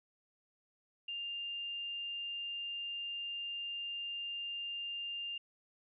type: tone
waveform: sine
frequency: 2800 Hz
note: F7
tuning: 4 cents sharp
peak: -38 dBFS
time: 1.08-5.38 s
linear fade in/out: 5 ms
effects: none